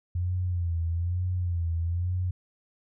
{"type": "tone with vibrato", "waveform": "sine", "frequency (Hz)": 87, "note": "F2", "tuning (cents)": -6, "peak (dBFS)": -25, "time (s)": [0.15, 2.31], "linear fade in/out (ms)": 5, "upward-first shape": "sine", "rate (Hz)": 1.1, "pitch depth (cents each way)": 79, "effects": []}